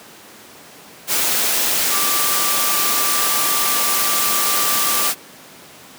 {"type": "tone in noise", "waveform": "sine", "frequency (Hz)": 1174.7, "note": "D6", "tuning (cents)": 0, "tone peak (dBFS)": -24, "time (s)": [1.88, 5.11], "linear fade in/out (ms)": 50, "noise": "white", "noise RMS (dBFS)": -18, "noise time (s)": [1.07, 5.15], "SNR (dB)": -9, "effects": ["pink hiss -41 dBFS RMS until 5.98 s", "high-pass 200 Hz 12 dB/octave"]}